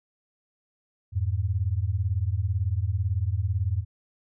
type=beating tone pair; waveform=sine; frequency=86.1 / 104.1 Hz; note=F2 / G#2; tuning=-24 / +5 cents; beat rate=18 Hz; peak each=-26 dBFS; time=1.12-3.85 s; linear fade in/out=50 ms; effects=none